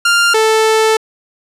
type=tone pair in turn; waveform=sawtooth; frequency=1396.9 / 440 Hz; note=F6 / A4; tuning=0 / 0 cents; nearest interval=octave + minor sixth; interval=2000 cents; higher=first; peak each=-5 dBFS; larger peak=neither; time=0.05-0.34 / 0.34-0.97 s; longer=second; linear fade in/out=5 ms; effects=low-pass 10000 Hz 12 dB/octave